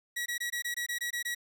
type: tone bursts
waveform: sawtooth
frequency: 1920 Hz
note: B6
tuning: 49 cents flat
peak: -28 dBFS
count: 10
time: 0.16-1.349 s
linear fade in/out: 10 ms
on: 100 ms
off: 21 ms
effects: none